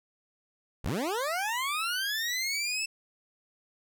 20% pulse linear sweep, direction up, 37.08 to 2657 Hz, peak -24 dBFS, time 0.84-2.86 s, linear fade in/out 10 ms, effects none

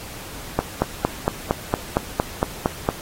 click train, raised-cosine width 1 ms, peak -3 dBFS, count 11, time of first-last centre 0.59-2.889 s, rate 4.35 Hz, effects pink hiss -37 dBFS RMS until 3.01 s + AAC 48 kbps

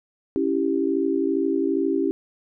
sine chord, C# diminished, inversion none, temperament equal, 277.2 / 329.6 / 392 Hz, C#4 / E4 / G4, 0 / 0 / 0 cents, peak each -24 dBFS, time 0.36-2.11 s, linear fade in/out 0 ms, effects none

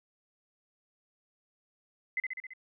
sine tone with echo, 2042 Hz, C7, 43 cents flat, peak -28 dBFS, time 2.17-2.2 s, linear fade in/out 2 ms, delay 67 ms, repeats 5, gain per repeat -3 dB, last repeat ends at 2.535 s, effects none

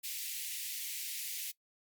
white high-pass noise, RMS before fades -40 dBFS, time 0.03-1.52 s, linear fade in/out 20 ms, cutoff 2000 Hz, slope 48 dB/octave, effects noise-tail reverb RT60 0.1 s tail -19 dB re dry + Opus 48 kbps

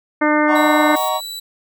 harmonic tone, 301.2 Hz, D4, 44 cents sharp, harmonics 1 / 2 / 3 / 4 / 5 / 6 / 7, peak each -16 / -19 / -21 / -22 / -23 / -24 / -24 dBFS, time 0.21-0.96 s, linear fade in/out 10 ms
triangle chord, D# minor seventh, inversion none, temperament just, 622.3 / 746.7 / 933.4 / 1120.1 Hz, D#5 / F#5 / A#5 / C#6, 0 / +16 / +2 / +18 cents, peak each -21 dBFS, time 0.47-1.21 s, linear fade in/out 50 ms
sawtooth tone with pitch glide, 3900 to 3948 Hz, B7 to B7, -23 to -1 cents, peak -24 dBFS, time 0.55-1.4 s, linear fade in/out 10 ms, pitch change +22 cents, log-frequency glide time 1.13-1.22 s
violet noise, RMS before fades -30 dBFS, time 0.96-1.09 s, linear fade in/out 5 ms
effects none

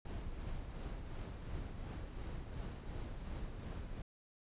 brown noise with tremolo, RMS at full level -42 dBFS, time 0.05-4.02 s, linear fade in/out 5 ms, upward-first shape triangle, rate 2.8 Hz, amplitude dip 45%, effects resampled to 8000 Hz

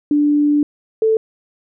sine tone pair in turn, 293.7 / 441.5 Hz, D4 / A4, 0 / +6 cents, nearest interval perfect fifth, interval 706 cents, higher second, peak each -11 dBFS, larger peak neither, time 0.11-0.63 / 1.02-1.17 s, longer first, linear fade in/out 2 ms, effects none

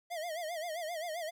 square tone with vibrato, 659.3 Hz, E5, in tune, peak -37 dBFS, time 0.1-1.31 s, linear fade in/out 20 ms, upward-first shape sine, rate 7.6 Hz, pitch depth 130 cents each way, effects 12-bit

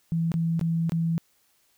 sine tone with dropouts, 165.4 Hz, E3, 6 cents sharp, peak -22 dBFS, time 0.12-1.18 s, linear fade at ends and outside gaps 0 ms, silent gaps 0.318-0.34 / 0.594-0.612 / 0.895-0.92 s, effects white hiss -66 dBFS RMS until 1.77 s

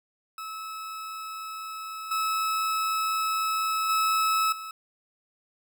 40% pulse tone with level steps, 1298 Hz, E6, 27 cents flat, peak -34 / -24 / -21 / -35 dBFS, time 0.38-4.71 s, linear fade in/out 2 ms, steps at 2.11 / 3.89 / 4.52 s, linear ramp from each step 5 ms, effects none

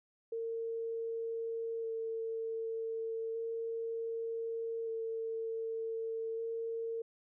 sine tone with vibrato, 453.7 Hz, A#4, 47 cents flat, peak -35 dBFS, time 0.32-7.02 s, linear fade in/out 5 ms, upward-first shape square, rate 0.33 Hz, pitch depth 10 cents each way, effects none

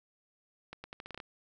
accelerating click train, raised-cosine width 0.3 ms, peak -27 dBFS, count 9, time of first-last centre 0.73-1.202 s, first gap 110 ms, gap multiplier 0.81, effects none

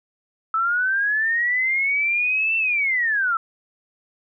sine linear two-way sweep, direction up then down, 1300 to 2688 to 1302 Hz, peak -18 dBFS, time 0.54-3.37 s, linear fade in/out 2 ms, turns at 2.57 s, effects none

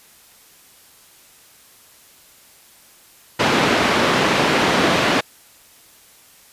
pink band-pass noise, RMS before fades -17 dBFS, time 3.39-5.21 s, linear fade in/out 10 ms, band 210 to 3400 Hz, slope 12 dB/octave, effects white hiss -49 dBFS RMS until 6.52 s + resampled to 32000 Hz

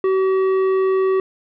sine tone with tanh clipping, 380.4 Hz, F#4, 48 cents sharp, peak -16 dBFS, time 0.04-1.2 s, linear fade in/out 2 ms, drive 10 dB, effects none

